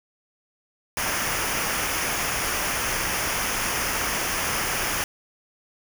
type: noise with comb filter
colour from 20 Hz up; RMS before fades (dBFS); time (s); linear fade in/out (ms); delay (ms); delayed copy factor
pink; -26; 0.97-5.04; 2; 0.25; -0.65
effects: none